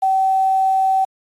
sine tone with quantisation, 766 Hz, G5, 40 cents flat, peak -13 dBFS, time 0.02-1.05 s, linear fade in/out 10 ms, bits 7, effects AAC 32 kbps

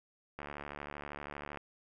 click train, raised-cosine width 0.5 ms, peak -27 dBFS, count 87, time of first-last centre 0.39-1.573 s, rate 72.7 Hz, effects none

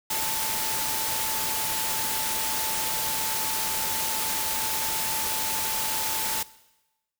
sine tone in noise, 880 Hz, A5, in tune, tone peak -34 dBFS, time 0.1-6.43 s, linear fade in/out 5 ms, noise white, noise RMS -28 dBFS, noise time 0.1-6.43 s, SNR -9 dB, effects noise-tail reverb RT60 1.0 s tail -19 dB re dry

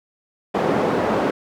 white band-pass noise, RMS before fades -20 dBFS, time 0.54-1.31 s, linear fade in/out 10 ms, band 190 to 620 Hz, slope 12 dB/octave, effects none

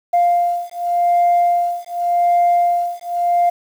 sine beating tone pair, 698.5 / 699.37 Hz, F5 / F5, 0 / +2 cents, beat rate 0.87 Hz, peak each -15 dBFS, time 0.13-3.5 s, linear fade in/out 10 ms, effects tanh soft clip ceiling -8 dBFS + 7-bit

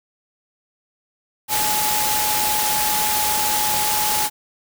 sine tone in noise, 849 Hz, G#5, 38 cents sharp, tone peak -23 dBFS, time 1.48-4.3 s, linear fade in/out 50 ms, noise white, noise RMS -21 dBFS, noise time 1.48-4.3 s, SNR -5 dB, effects none

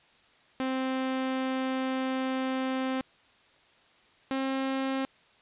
sawtooth tone pair in turn, 261.6 / 267.1 Hz, C4 / C4, 0 / +36 cents, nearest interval unison, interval 36 cents, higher second, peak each -24 dBFS, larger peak neither, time 0.6-3.01 / 4.31-5.05 s, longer first, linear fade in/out 0 ms, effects white hiss -61 dBFS RMS until 5.41 s + resampled to 8000 Hz

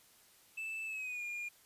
triangle tone with pitch glide, 2637 to 2418 Hz, E7 to D7, 0 to +50 cents, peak -37 dBFS, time 0.57-1.49 s, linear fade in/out 10 ms, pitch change -150 cents, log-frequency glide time 0.86-1.23 s, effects white hiss -64 dBFS RMS until 1.65 s + resampled to 32000 Hz

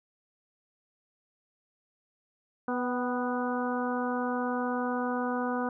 harmonic tone with a mistuned harmonic, 246.9 Hz, B3, in tune, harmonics 1 / 2 / 3 / 4 / 5 / 6, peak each -31 / -34 / -36 / -37 / -38 / -39 dBFS, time 2.68-5.69 s, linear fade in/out 2 ms, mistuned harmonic 3, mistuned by +29 cents, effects none

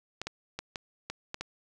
clicks, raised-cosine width 0.2 ms, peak -18 dBFS, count 7, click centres 0.216 / 0.27 / 0.59 / 0.758 / 1.1 / 1.344 / 1.41 s, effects none

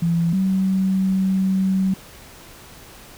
sine tone pair in turn, 168.5 / 190.23 Hz, E3 / F#3, +38 / +48 cents, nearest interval major second, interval 210 cents, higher second, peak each -16 dBFS, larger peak neither, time 0.02-0.33 / 0.33-1.94 s, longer second, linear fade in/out 5 ms, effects pink hiss -43 dBFS RMS until 3.17 s

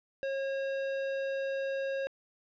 sine tone with hard clipping, 543 Hz, C#5, 36 cents flat, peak -33 dBFS, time 0.23-2.07 s, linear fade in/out 0 ms, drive 14 dB, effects low-pass 4000 Hz 12 dB/octave

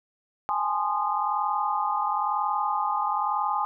sine tone cluster, 817 / 858 / 1041 / 1227 Hz, G#5 / A5 / C6 / D#6, -29 / -44 / -9 / -25 cents, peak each -29 dBFS, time 0.49-3.65 s, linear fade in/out 0 ms, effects none

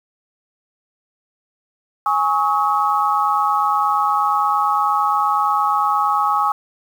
sine chord, Ab suspended fourth, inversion none, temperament equal with one note detuned, 830.6 / 1108.7 / 1277.3 Hz, Ab5 / Db6 / Eb6, 0 / 0 / +45 cents, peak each -19 dBFS, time 2.06-6.52 s, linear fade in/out 2 ms, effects 7-bit

